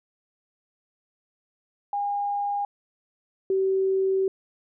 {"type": "tone pair in turn", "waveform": "sine", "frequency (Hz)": [812, 383.2], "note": ["G#5", "G4"], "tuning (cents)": [-39, -39], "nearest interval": "octave + minor second", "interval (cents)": 1300, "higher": "first", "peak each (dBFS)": [-24, -20], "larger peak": "second", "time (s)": [[1.93, 2.65], [3.5, 4.28]], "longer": "second", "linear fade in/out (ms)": 2, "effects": []}